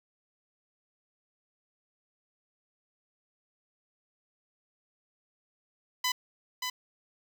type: tone with echo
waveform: 10% pulse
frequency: 1003 Hz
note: B5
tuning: 26 cents sharp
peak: -18 dBFS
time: 6.04-6.12 s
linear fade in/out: 5 ms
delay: 580 ms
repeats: 1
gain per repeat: -5 dB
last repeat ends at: 6.7 s
effects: none